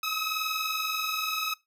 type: tone pair together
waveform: 15% pulse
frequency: 1267 / 1287.7 Hz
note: D#6 / E6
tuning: +31 / -41 cents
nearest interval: unison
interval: 28 cents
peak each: -25 / -25 dBFS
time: 0.03-1.54 s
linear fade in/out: 5 ms
effects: noise-tail reverb RT60 0.2 s tail -21 dB re dry